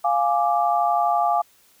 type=chord; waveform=sine; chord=D diminished; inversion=first; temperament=equal; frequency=698.5 / 830.6 / 1174.7 Hz; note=F5 / Ab5 / D6; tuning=0 / 0 / 0 cents; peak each=-20 / -22 / -24 dBFS; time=0.04-1.42 s; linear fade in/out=10 ms; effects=white hiss -57 dBFS RMS until 1.8 s